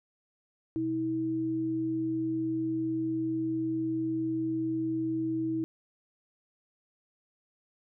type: tone pair together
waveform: sine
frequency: 126.4 / 322.2 Hz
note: B2 / E4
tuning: +41 / -39 cents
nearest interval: octave + major third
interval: 1620 cents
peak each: -39 / -28 dBFS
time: 0.76-5.64 s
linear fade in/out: 0 ms
effects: none